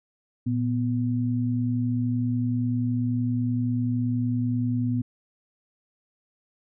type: tone pair together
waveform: sine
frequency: 116.62 / 247.1 Hz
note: A#2 / B3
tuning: +1 / +1 cents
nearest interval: octave + minor second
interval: 1300 cents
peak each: -25 dBFS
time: 0.46-5.02 s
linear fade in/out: 10 ms
effects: none